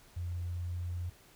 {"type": "tone with pitch glide", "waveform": "sine", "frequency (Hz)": [87.31, 87.92], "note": ["F2", "F2"], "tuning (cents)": [0, 12], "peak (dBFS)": -34, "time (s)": [0.16, 1.1], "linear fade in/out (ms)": 10, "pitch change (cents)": 12, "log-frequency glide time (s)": [0.28, 0.77], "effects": ["pink hiss -60 dBFS RMS until 1.35 s"]}